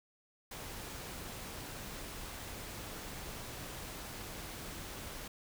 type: noise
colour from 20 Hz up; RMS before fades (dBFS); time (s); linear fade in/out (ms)
pink; -45; 0.51-5.28; 5
effects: none